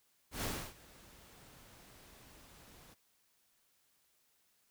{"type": "noise with ADSR envelope", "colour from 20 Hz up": "pink", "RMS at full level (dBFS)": -37, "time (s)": [0.31, 2.95], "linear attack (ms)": 120, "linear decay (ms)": 300, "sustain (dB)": -22, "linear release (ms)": 23, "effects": ["white hiss -74 dBFS RMS until 4.7 s"]}